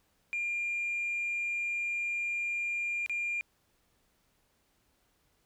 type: tone with dropouts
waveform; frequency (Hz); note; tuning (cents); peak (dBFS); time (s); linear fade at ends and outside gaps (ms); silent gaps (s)
sine; 2400; D7; +37; -29; 0.33-3.41; 0; 3.062-3.096
effects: tanh soft clip ceiling -27 dBFS + pink hiss -72 dBFS RMS until 5.45 s